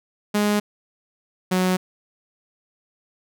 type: tone pair in turn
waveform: sawtooth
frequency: 207.7 / 184.29 Hz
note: G#3 / F#3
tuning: 0 / -7 cents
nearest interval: major second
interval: 207 cents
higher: first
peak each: -14 dBFS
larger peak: neither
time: 0.34-0.6 / 1.51-1.77 s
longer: neither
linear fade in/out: 10 ms
effects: none